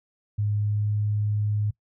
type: tone with pitch glide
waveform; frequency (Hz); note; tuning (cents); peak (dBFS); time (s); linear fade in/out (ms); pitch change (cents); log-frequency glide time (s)
sine; 104.1 to 104.76; G#2 to G#2; +5 to +16; -22; 0.38-1.71; 10; +11; 0.58-0.89
effects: noise-tail reverb RT60 0.1 s tail -21 dB re dry